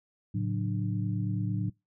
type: tone cluster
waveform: sine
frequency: 109.8 / 138.8 / 182.8 / 296.7 Hz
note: A2 / C#3 / F#3 / D4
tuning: -3 / +3 / -21 / +18 cents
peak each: -30 / -36 / -32 / -39 dBFS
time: 0.34-1.7 s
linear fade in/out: 10 ms
effects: noise-tail reverb RT60 0.2 s tail -23 dB re dry